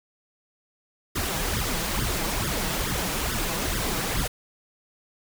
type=noise with flanger; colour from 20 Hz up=pink; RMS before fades=-27 dBFS; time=1.15-4.28 s; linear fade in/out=10 ms; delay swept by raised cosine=0.58 to 6.28 ms; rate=2.3 Hz; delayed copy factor=+0.8; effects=none